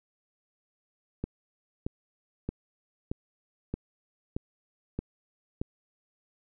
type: click train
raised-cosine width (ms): 3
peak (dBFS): -18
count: 8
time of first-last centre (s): 1.24-5.615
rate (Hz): 1.6
effects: none